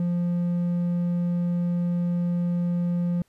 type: tone with hard clipping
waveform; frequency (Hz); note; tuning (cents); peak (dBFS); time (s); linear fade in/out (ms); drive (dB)
sine; 174.61; F3; 0; -23; 0-3.22; 2; 3
effects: pink hiss -67 dBFS RMS until 3.28 s + resampled to 32000 Hz